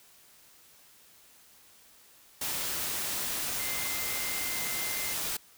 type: tone in noise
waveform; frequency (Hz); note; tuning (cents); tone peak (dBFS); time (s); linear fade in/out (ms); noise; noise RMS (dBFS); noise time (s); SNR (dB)
sine; 2082; C7; -9; -39; 3.59-5.14; 5; white; -33; 2.41-5.37; -9
effects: white hiss -58 dBFS RMS until 5.57 s